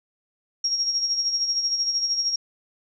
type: tone with tremolo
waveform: sine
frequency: 5588 Hz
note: F8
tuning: in tune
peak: -19 dBFS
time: 0.64-2.36 s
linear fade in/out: 5 ms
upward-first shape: sine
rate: 13 Hz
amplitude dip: 55%
effects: none